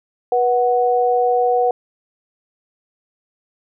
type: tone pair together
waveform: sine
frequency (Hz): 486.8 / 740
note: B4 / F#5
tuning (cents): -25 / 0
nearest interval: perfect fifth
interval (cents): 725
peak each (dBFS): -16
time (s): 0.32-1.71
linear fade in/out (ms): 2
effects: none